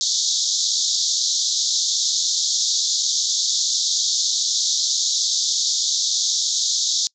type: band-pass noise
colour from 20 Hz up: white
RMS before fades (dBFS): -21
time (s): 0.01-7.07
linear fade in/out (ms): 0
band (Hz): 3500 to 7000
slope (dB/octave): 96
effects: noise-tail reverb RT60 0.1 s tail -25 dB re dry